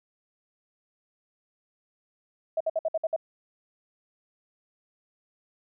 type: tone bursts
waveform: sine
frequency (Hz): 643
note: E5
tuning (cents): -43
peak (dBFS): -23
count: 7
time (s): 2.57-3.163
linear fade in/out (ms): 5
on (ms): 35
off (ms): 58
effects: none